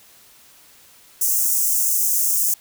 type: high-pass noise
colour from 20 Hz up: white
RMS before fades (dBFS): -19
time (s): 1.21-2.54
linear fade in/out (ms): 5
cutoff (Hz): 6000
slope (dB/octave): 48
effects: white hiss -50 dBFS RMS until 2.6 s